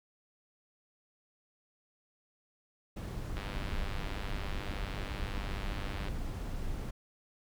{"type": "noise", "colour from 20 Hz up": "brown", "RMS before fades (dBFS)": -37, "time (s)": [2.96, 6.91], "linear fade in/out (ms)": 10}
{"type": "click train", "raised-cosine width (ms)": 0.3, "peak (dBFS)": -26, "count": 271, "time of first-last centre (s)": [3.37, 6.084], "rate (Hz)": 99.5}
{"effects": []}